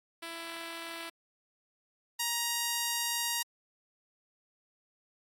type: tone pair in turn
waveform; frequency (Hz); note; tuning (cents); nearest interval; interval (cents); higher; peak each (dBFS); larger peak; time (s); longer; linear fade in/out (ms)
5% pulse; 333 / 941.9; E4 / A#5; +18 / +18; octave + tritone; 1800; second; -28 / -18; second; 0.22-1.1 / 2.19-3.43; second; 10
effects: AAC 64 kbps